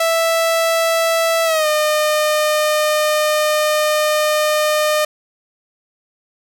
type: tone with pitch glide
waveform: sawtooth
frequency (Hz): 659.3 to 608.1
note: E5 to D#5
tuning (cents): 0 to -40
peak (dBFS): -10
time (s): 0-5.05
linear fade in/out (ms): 5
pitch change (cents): -140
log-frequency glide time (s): 1.45-1.67
effects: none